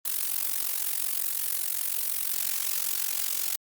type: noise with amplitude modulation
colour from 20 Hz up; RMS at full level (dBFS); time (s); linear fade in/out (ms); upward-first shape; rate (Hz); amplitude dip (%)
blue; -25; 0.05-3.56; 5; sine; 45.5; 80
effects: Opus 32 kbps